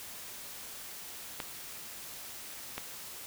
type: clicks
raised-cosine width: 0.3 ms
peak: -19 dBFS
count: 2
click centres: 1.402 / 2.78 s
effects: white hiss -45 dBFS RMS until 3.26 s